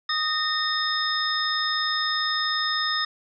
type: tone cluster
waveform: sine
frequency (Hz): 1244 / 1836 / 3657 / 5160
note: D#6 / A#6 / A#7 / E8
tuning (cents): -1 / -27 / -34 / -38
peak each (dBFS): -28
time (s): 0.09-3.05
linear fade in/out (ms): 5
effects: none